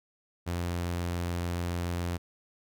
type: tone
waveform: sawtooth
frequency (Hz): 87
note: F2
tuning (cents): -6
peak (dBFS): -26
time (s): 0.46-2.18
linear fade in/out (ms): 20
effects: none